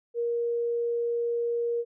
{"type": "tone", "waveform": "sine", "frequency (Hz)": 471.2, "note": "A#4", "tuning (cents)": 19, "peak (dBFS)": -25, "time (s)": [0.14, 1.85], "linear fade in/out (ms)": 50, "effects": []}